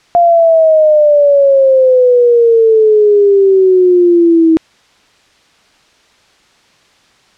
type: exponential sweep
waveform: sine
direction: down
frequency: 698.5 to 320 Hz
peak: -4 dBFS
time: 0.15-4.57 s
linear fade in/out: 0 ms
effects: white hiss -49 dBFS RMS until 7.37 s + low-pass 5000 Hz 12 dB/octave